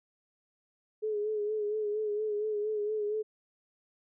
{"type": "tone with vibrato", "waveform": "sine", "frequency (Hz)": 423.3, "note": "G#4", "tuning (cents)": 33, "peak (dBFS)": -29, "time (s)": [1.02, 3.23], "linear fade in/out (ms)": 20, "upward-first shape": "sine", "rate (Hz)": 4.3, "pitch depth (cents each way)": 44, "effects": []}